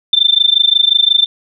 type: tone with amplitude modulation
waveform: sine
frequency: 3563 Hz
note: A7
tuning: 21 cents sharp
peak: -4 dBFS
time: 0.13-1.26 s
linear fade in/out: 2 ms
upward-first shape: sine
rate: 25.6 Hz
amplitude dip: 95%
effects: none